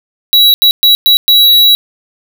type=tone bursts at uneven times; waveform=square; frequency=3899 Hz; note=B7; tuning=23 cents flat; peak=-4 dBFS; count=5; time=0.33-0.54 / 0.62-0.71 / 0.83-0.95 / 1.06-1.17 / 1.28-1.75 s; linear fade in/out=0 ms; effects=none